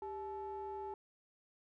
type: ring-modulated tone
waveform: triangle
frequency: 233.1 Hz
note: A#3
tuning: in tune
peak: -36 dBFS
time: 0.02-0.94 s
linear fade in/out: 2 ms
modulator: 628 Hz
effects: none